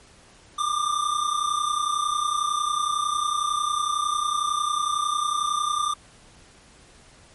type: tone pair together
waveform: square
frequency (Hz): 1179 / 1210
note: D6 / D#6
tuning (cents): +6 / -49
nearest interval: unison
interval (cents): 45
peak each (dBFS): -26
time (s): 0.58-5.94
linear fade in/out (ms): 10
effects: pink hiss -52 dBFS RMS until 7.34 s + MP3 48 kbps